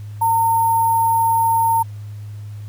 sine tone with sample-and-hold, 912 Hz, A#5, 38 cents flat, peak -13 dBFS, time 0.21-1.83 s, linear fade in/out 10 ms, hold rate 11025 Hz, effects added 104 Hz sine -29 dBFS peak until 2.68 s + pink hiss -52 dBFS RMS until 2.68 s

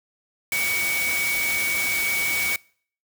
sine tone in noise, 2253 Hz, C#7, 28 cents sharp, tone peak -23 dBFS, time 0.52-2.56 s, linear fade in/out 2 ms, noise white, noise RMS -28 dBFS, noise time 0.52-2.56 s, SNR +2 dB, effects noise-tail reverb RT60 0.5 s tail -24 dB re dry

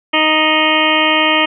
harmonic tone with a mistuned harmonic, 311.1 Hz, D#4, in tune, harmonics 1 / 2 / 3 / 4 / 6 / 7 / 8 / 9 / 10, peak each -19 / -19 / -19 / -19 / -19 / -19 / -19 / -19 / -19 dBFS, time 0.13-1.46 s, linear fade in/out 10 ms, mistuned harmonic 9, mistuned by +19 cents, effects none

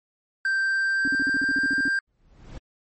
triangle tone with pitch glide, 1568 to 1587.1 Hz, G6 to G6, 0 to +21 cents, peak -19 dBFS, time 0.45-1.99 s, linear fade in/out 2 ms, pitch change +21 cents, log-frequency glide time 0.61-1.77 s
sine tone bursts, 277.2 Hz, C#4, in tune, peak -26 dBFS, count 12, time 1.05-1.88 s, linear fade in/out 0 ms, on 27 ms, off 46 ms
brown noise with exponential growth, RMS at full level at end -34 dBFS, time 2.07-2.58 s, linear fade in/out 5 ms, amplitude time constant 110 ms
effects MP3 32 kbps

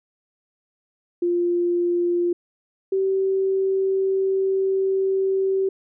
sine tone pair in turn, 349.2 / 384.6 Hz, F4 / G4, 0 / -33 cents, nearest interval major second, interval 167 cents, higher second, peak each -18 dBFS, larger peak neither, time 1.22-2.33 / 2.92-5.69 s, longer second, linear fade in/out 5 ms, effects none

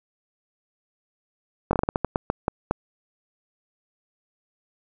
slowing click train, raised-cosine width 1 ms, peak -7 dBFS, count 12, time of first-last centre 1.71-2.71 s, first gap 21 ms, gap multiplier 1.27, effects none

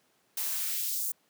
blue noise with high-pass filter sweep, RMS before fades -32 dBFS, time 0.37-1.12 s, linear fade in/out 5 ms, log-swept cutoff 430 to 9000 Hz, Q 1, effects pink hiss -69 dBFS RMS until 1.29 s + high-pass 200 Hz 12 dB/octave

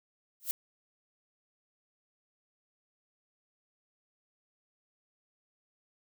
violet noise with exponential growth, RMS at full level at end -27 dBFS, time 0.4-0.51 s, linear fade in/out 0 ms, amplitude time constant 23 ms, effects none

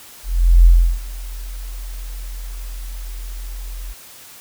sine tone with ADSR envelope, 42.86 Hz, F1, 32 cents flat, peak -4 dBFS, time 0.23-3.94 s, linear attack 420 ms, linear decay 340 ms, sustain -22 dB, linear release 25 ms, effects white hiss -41 dBFS RMS until 4.4 s

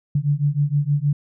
sine beating tone pair, 141.8 / 148.2 Hz, C#3 / D3, +40 / +16 cents, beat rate 6.4 Hz, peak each -20 dBFS, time 0.15-1.13 s, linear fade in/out 5 ms, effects none

